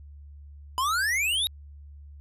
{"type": "exponential sweep", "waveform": "square", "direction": "up", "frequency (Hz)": [987.8, 3849], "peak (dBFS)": -24, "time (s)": [0.78, 1.47], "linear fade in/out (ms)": 0, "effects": ["added 72 Hz sine -43 dBFS peak until 2.2 s", "resampled to 32000 Hz"]}